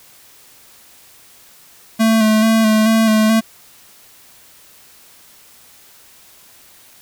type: tone with vibrato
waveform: square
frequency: 220 Hz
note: A3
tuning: in tune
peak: -11 dBFS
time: 1.99-3.41 s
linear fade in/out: 20 ms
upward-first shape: square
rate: 2.3 Hz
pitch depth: 25 cents each way
effects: white hiss -46 dBFS RMS until 7.01 s